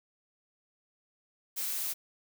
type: noise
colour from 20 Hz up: blue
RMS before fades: -34 dBFS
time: 1.56-1.94 s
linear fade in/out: 20 ms
effects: none